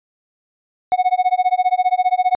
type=tone with tremolo; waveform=triangle; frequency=735 Hz; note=F#5; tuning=12 cents flat; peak=-8 dBFS; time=0.92-2.35 s; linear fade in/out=0 ms; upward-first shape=sine; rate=15 Hz; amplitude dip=100%; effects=resampled to 8000 Hz